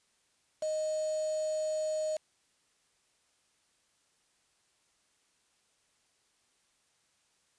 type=tone with quantisation; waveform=sine; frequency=622.3 Hz; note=D#5; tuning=in tune; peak=-30 dBFS; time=0.62-2.17 s; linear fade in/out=5 ms; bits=7; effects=white hiss -72 dBFS RMS until 7.58 s + resampled to 22050 Hz